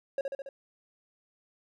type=tone with echo; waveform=triangle; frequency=548 Hz; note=C#5; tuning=20 cents flat; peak=-25 dBFS; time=0.18-0.21 s; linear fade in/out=2 ms; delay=70 ms; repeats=4; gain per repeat=-3 dB; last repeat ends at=0.49 s; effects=none